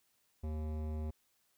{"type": "tone with hard clipping", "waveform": "sine", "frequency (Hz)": 77.3, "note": "D#2", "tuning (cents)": -11, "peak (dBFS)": -38, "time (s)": [0.43, 1.11], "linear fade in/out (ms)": 10, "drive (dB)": 16, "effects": ["white hiss -75 dBFS RMS until 1.57 s"]}